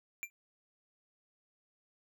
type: tone with exponential decay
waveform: square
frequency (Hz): 2365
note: D7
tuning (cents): +12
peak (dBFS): -33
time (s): 0.23-0.3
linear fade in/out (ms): 0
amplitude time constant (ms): 15
effects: none